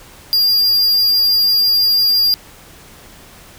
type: tone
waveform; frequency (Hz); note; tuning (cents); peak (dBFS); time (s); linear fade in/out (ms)
square; 4802; D8; +38; -11; 0.33-2.34; 0
effects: pink hiss -41 dBFS RMS until 3.58 s